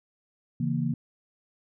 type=chord; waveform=sine; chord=A# diminished; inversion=first; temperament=equal; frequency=138.59 / 164.81 / 233.1 Hz; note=C#3 / E3 / A#3; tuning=0 / 0 / 0 cents; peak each=-29 dBFS; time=0.6-0.94 s; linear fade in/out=5 ms; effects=none